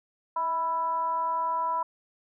sine tone with frequency modulation, 987.8 Hz, B5, in tune, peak -25 dBFS, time 0.36-1.83 s, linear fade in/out 5 ms, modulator 342 Hz, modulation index 0.47, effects none

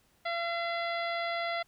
harmonic tone, 681 Hz, F5, 44 cents flat, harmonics 1 / 2 / 3 / 4 / 5 / 6 / 7, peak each -33 / -38 / -36 / -49 / -43 / -46 / -50 dBFS, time 0.25-1.63 s, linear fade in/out 10 ms, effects pink hiss -68 dBFS RMS until 1.67 s

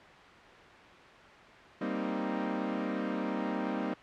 sawtooth chord, C minor seventh, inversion second, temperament equal, 196 / 233.1 / 261.6 / 311.1 Hz, G3 / Bb3 / C4 / Eb4, 0 / 0 / 0 / 0 cents, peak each -33 dBFS, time 1.81-3.94 s, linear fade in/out 5 ms, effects white hiss -51 dBFS RMS until 4.02 s + low-pass 2000 Hz 12 dB/octave

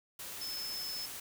sine tone in noise, 5240 Hz, E8, 11 cents flat, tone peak -38 dBFS, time 0.41-1.06 s, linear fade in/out 5 ms, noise white, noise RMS -44 dBFS, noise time 0.19-1.2 s, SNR +3 dB, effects none

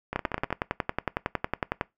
two click trains, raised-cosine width 0.5 ms, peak -10 / -16 dBFS, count 19 / 7, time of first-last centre 0.16-1.811 / 0.13-0.505 s, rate 10.9 / 16 Hz, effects noise-tail reverb RT60 0.2 s tail -22 dB re dry

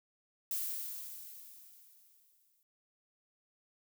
violet noise with exponential decay, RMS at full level -35 dBFS, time 0.51-2.63 s, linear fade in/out 1 ms, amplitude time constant 460 ms, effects none

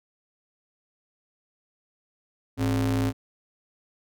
square ring-modulated tone, 78.8 Hz, D#2, 23 cents sharp, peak -20 dBFS, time 2.57-3.13 s, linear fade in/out 50 ms, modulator 188 Hz, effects none

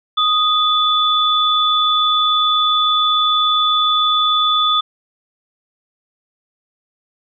sine tone pair together, 1244.5 / 3473 Hz, D#6 / A7, 0 / -23 cents, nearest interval octave + tritone, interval 1777 cents, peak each -15 dBFS, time 0.17-4.81 s, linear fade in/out 10 ms, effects none

